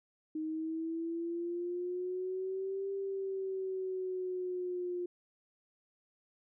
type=exponential two-way sweep; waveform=sine; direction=up then down; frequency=311.1 to 393.5 to 353.4 Hz; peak=-34 dBFS; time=0.35-5.06 s; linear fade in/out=5 ms; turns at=2.91 s; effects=none